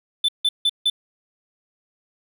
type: tone bursts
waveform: triangle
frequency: 3520 Hz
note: A7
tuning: in tune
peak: -14 dBFS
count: 4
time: 0.24-0.9 s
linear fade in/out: 5 ms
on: 45 ms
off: 160 ms
effects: none